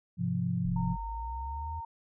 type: chord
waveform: sine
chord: F minor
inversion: first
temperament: equal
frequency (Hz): 103.83 / 130.81 / 174.61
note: Ab2 / C3 / F3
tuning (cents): 0 / 0 / 0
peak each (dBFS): -35 / -33 / -30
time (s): 0.17-0.97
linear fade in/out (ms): 50
type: linear sweep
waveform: sine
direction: up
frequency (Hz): 34.65 to 82.6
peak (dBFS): -36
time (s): 0.64-1.81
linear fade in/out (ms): 20
type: tone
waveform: sine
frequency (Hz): 919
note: A#5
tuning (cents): -25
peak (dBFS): -37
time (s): 0.76-1.85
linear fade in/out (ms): 5
effects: none